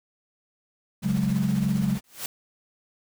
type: noise with tremolo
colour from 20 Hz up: pink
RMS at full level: -38 dBFS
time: 1.02-2.01 s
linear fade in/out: 20 ms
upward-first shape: triangle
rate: 15 Hz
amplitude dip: 50%
type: chord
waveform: sine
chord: C# suspended fourth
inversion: none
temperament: just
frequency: 138.59 / 184.79 / 207.9 Hz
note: C#3 / F#3 / G#3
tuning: 0 / -2 / +2 cents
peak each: -27 / -25 / -25 dBFS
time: 1.02-1.99 s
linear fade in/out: 50 ms
type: noise with exponential growth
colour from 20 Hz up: white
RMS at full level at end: -28 dBFS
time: 2.04-2.26 s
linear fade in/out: 2 ms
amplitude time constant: 47 ms
effects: none